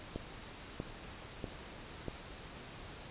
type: click train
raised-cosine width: 2 ms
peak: -24 dBFS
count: 4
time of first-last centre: 0.16-2.083 s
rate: 1.56 Hz
effects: pink hiss -49 dBFS RMS until 3.1 s + resampled to 8000 Hz